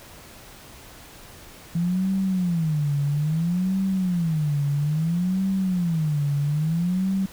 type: tone with vibrato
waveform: sine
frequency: 165.7 Hz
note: E3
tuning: 9 cents sharp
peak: -20 dBFS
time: 1.75-7.26 s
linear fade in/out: 5 ms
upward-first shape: sine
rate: 0.6 Hz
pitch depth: 260 cents each way
effects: pink hiss -45 dBFS RMS until 7.32 s